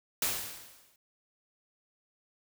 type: noise with exponential decay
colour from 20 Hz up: white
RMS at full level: -28 dBFS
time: 0.22-0.96 s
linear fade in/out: 2 ms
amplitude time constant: 160 ms
effects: none